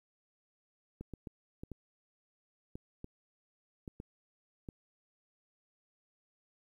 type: clicks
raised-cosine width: 3 ms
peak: -30 dBFS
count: 10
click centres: 1.01 / 1.137 / 1.272 / 1.635 / 1.717 / 2.755 / 3.044 / 3.878 / 4.001 / 4.688 s
effects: 11-bit